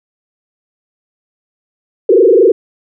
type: tone with frequency modulation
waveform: sine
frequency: 420 Hz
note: G#4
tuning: 19 cents sharp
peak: -4 dBFS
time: 2.09-2.52 s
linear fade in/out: 5 ms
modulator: 24.4 Hz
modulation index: 2.8
effects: none